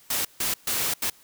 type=noise bursts at uneven times; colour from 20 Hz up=white; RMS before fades=-26 dBFS; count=4; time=0.1-0.25 / 0.4-0.54 / 0.67-0.94 / 1.02-1.1 s; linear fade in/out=5 ms; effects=white hiss -55 dBFS RMS until 1.23 s